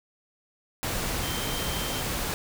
sine tone in noise, 3136 Hz, G7, in tune, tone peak -37 dBFS, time 1.23-2.01 s, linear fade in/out 0 ms, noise pink, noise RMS -30 dBFS, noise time 0.83-2.34 s, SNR -10 dB, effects none

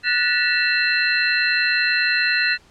sine tone cluster, 1470 / 1764 / 1934 / 2667 / 4122 Hz, F#6 / A6 / B6 / E7 / C8, -12 / +4 / -37 / +20 / -27 cents, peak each -23 dBFS, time 0.03-2.58 s, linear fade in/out 50 ms, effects pink hiss -53 dBFS RMS until 2.7 s + low-pass 7000 Hz 12 dB/octave

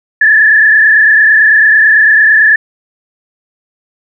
sine tone with frequency modulation, 1738 Hz, A6, 22 cents flat, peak -3 dBFS, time 0.21-2.56 s, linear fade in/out 5 ms, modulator 29 Hz, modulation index 2, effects none

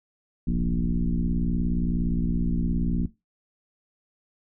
sine tone with frequency modulation, 110 Hz, A2, in tune, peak -21 dBFS, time 0.47-3.06 s, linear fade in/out 5 ms, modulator 59.3 Hz, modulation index 2.6, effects noise-tail reverb RT60 0.2 s tail -17 dB re dry

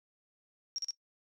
sine tone bursts, 5588 Hz, F8, in tune, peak -33 dBFS, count 3, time 0.76-0.907 s, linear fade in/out 0 ms, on 23 ms, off 39 ms, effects noise-tail reverb RT60 0.1 s tail -19 dB re dry

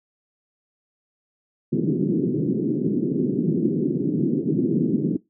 white band-pass noise, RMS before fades -22 dBFS, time 1.72-5.17 s, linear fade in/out 10 ms, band 140 to 370 Hz, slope 48 dB/octave, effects noise-tail reverb RT60 0.2 s tail -21 dB re dry

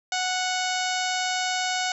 harmonic tone, 738 Hz, F#5, 5 cents flat, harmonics 1 / 2 / 3 / 4 / 5 / 6 / 7 / 8 / 9 / 10, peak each -28 / -31 / -33 / -34 / -35 / -36 / -36 / -37 / -38 / -38 dBFS, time 0.12-1.92 s, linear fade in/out 2 ms, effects none

